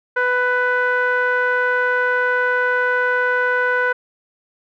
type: tone with low-pass filter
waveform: sawtooth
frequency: 496.9 Hz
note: B4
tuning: 11 cents sharp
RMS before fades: -18 dBFS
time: 0.16-3.93 s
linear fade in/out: 10 ms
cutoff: 1600 Hz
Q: 5.9
effects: none